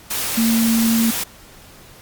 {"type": "tone in noise", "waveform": "sine", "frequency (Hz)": 227.8, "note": "A#3", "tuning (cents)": -40, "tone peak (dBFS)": -14, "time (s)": [0.37, 1.11], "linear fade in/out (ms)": 10, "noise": "white", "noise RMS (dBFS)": -23, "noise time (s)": [0.1, 1.24], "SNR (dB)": 6, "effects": ["pink hiss -44 dBFS RMS until 2.01 s", "Opus 48 kbps"]}